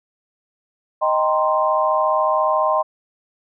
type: chord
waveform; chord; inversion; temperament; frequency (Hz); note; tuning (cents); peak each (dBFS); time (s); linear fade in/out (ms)
sine; C minor seventh; first; equal; 622.3 / 784 / 932.3 / 1046.5; Eb5 / G5 / Bb5 / C6; 0 / 0 / 0 / 0; -19 / -23 / -24 / -19; 1.01-2.83; 20
effects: none